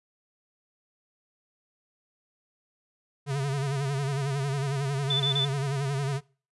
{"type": "tone with vibrato", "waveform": "square", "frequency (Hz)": 138.59, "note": "C#3", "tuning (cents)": 0, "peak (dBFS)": -27, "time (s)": [3.26, 6.21], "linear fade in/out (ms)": 50, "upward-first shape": "sine", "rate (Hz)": 11, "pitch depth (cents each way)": 74}
{"type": "tone bursts", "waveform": "sine", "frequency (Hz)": 3508, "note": "A7", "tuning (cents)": -6, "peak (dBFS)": -24, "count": 3, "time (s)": [5.1, 5.452], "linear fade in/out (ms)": 5, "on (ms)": 100, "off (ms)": 26}
{"effects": ["noise-tail reverb RT60 0.4 s tail -24 dB re dry", "resampled to 24000 Hz"]}